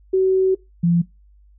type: tone pair in turn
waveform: sine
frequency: 378 / 171.42 Hz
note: F#4 / F3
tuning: +37 / -32 cents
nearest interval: octave + major second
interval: 1369 cents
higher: first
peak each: -13 / -13 dBFS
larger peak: neither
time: 0.13-0.55 / 0.83-1.02 s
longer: first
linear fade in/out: 10 ms
effects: noise-tail reverb RT60 0.2 s tail -20 dB re dry + added 50 Hz sine -48 dBFS peak until 1.58 s